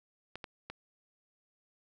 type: clicks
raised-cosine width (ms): 0.3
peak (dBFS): -25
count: 3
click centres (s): 0.356 / 0.442 / 0.7
effects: none